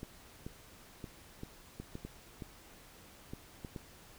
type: clicks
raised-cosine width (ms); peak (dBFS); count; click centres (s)
3; -29; 11; 0.031 / 0.465 / 1.042 / 1.434 / 1.8 / 1.954 / 2.05 / 2.422 / 3.335 / 3.648 / 3.762
effects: pink hiss -57 dBFS RMS until 4.18 s